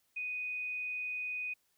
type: tone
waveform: sine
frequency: 2489 Hz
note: D#7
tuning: in tune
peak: -35 dBFS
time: 0.16-1.54 s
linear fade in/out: 10 ms
effects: white hiss -75 dBFS RMS until 1.77 s